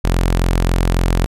sawtooth tone, 43.65 Hz, F1, in tune, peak -9 dBFS, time 0.04-1.26 s, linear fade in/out 0 ms, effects resampled to 32000 Hz

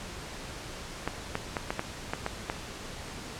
clicks, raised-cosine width 0.5 ms, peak -14 dBFS, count 8, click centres 1.076 / 1.354 / 1.568 / 1.705 / 1.794 / 2.135 / 2.264 / 2.499 s, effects pink hiss -41 dBFS RMS until 3.39 s + low-pass 8000 Hz 12 dB/octave

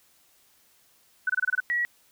sine tone bursts, 1500 Hz, F#6, 23 cents sharp, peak -21 dBFS, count 7, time 1.27-1.603 s, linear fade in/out 5 ms, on 27 ms, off 24 ms
sine tone, 1923 Hz, B6, 47 cents flat, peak -23 dBFS, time 1.7-1.85 s, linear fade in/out 0 ms
effects white hiss -62 dBFS RMS until 2.11 s

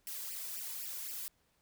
blue noise with flanger, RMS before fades -42 dBFS, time 0.07-1.28 s, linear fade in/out 0 ms, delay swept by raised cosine 0.38 to 2.08 ms, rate 3.9 Hz, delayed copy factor +0.95, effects pink hiss -74 dBFS RMS until 1.61 s

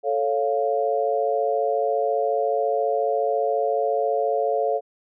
sine chord, A augmented, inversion none, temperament equal, 440 / 554.4 / 698.5 Hz, A4 / C#5 / E#5, 0 / 0 / 0 cents, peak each -24 dBFS, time 0.03-4.81 s, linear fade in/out 50 ms, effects none

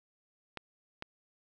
clicks, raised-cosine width 0.3 ms, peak -23 dBFS, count 2, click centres 0.573 / 1.024 s, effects none

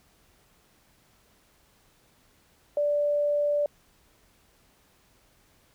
sine tone, 585 Hz, D5, 7 cents flat, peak -22 dBFS, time 2.77-3.66 s, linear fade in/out 2 ms, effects pink hiss -63 dBFS RMS until 5.74 s

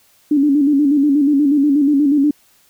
sine tone with vibrato, 286.4 Hz, D4, 43 cents flat, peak -10 dBFS, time 0.31-2.31 s, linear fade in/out 5 ms, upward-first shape square, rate 8.3 Hz, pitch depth 67 cents each way, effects white hiss -54 dBFS RMS until 2.69 s

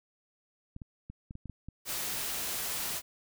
clicks, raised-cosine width 5 ms, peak -30 dBFS, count 8, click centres 0.764 / 0.818 / 1.1 / 1.309 / 1.354 / 1.457 / 1.497 / 1.686 s
white noise, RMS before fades -35 dBFS, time 1.85-3.02 s, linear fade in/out 50 ms
effects none

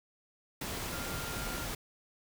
sine tone in noise, 1396.9 Hz, F6, in tune, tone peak -44 dBFS, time 0.92-1.65 s, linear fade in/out 5 ms, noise pink, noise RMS -38 dBFS, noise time 0.61-1.75 s, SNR -9 dB, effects none

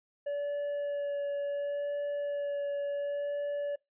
triangle tone with vibrato, 573 Hz, D5, 43 cents flat, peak -29 dBFS, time 0.26-3.76 s, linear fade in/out 10 ms, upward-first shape sine, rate 0.7 Hz, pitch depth 11 cents each way, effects noise-tail reverb RT60 0.2 s tail -24 dB re dry + resampled to 8000 Hz

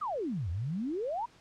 sine exponential two-way sweep, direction down then up, 1318.5 to 79.7 to 998 Hz, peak -31 dBFS, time 0.01-1.26 s, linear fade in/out 10 ms, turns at 0.5 s, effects pink hiss -60 dBFS RMS until 1.4 s + low-pass 6000 Hz 12 dB/octave

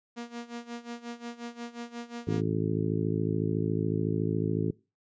sawtooth tone with tremolo, 236.8 Hz, A#3, 27 cents sharp, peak -31 dBFS, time 0.16-2.42 s, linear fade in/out 20 ms, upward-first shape sine, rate 5.6 Hz, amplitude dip 85%
harmonic tone, 53.9 Hz, A1, 35 cents flat, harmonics 2 / 3 / 4 / 5 / 6 / 7 / 8, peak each -32 / -31 / -37 / -34 / -35 / -35 / -36 dBFS, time 2.27-4.71 s, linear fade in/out 5 ms
effects noise-tail reverb RT60 0.3 s tail -23 dB re dry + resampled to 16000 Hz

